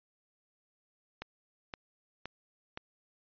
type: click train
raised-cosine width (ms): 0.3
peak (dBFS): -23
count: 4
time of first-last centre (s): 1.22-2.774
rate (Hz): 1.93
effects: resampled to 11025 Hz